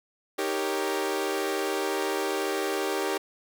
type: chord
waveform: sawtooth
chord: Eb dominant seventh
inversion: none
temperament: equal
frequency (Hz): 311.1 / 392 / 466.2 / 554.4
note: Eb4 / G4 / Bb4 / Db5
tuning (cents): 0 / 0 / 0 / 0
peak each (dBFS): -30 / -25 / -30 / -31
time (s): 0.38-3.18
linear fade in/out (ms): 10
effects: none